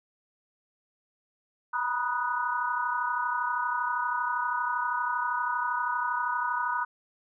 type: chord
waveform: sine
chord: B major seventh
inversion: third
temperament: equal with one note detuned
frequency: 955.2 / 987.8 / 1244.5 / 1480 Hz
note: A#5 / B5 / D#6 / F#6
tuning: +42 / 0 / 0 / 0 cents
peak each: -32 dBFS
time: 1.73-6.85 s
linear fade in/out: 10 ms
effects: none